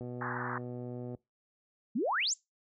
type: click train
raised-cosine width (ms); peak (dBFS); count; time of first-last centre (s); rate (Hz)
2; -29; 141; 0.01-1.148; 123
type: band-pass noise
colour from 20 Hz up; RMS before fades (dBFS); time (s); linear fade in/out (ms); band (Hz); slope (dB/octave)
white; -38; 0.21-0.58; 2; 780 to 1800; 96
type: exponential sweep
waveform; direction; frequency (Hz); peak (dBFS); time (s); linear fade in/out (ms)
sine; up; 196 to 7902; -28; 1.95-2.34; 10
effects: noise-tail reverb RT60 0.2 s tail -23 dB re dry + high-pass 60 Hz 12 dB/octave